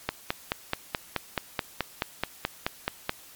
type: click train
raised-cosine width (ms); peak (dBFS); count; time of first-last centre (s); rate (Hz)
0.3; -9; 15; 0.09-3.094; 4.66
effects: white hiss -50 dBFS RMS until 3.35 s + MP3 96 kbps